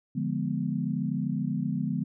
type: chord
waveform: sine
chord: D diminished seventh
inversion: none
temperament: equal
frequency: 146.83 / 174.61 / 207.7 / 246.9 Hz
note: D3 / F3 / Ab3 / Cb4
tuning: 0 / 0 / 0 / 0 cents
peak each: -32 dBFS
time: 0.15-2.04 s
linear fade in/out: 10 ms
effects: none